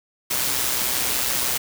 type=noise with amplitude modulation; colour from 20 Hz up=white; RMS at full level=-21 dBFS; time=0.3-1.58 s; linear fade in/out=10 ms; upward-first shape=sine; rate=126 Hz; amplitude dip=45%; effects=none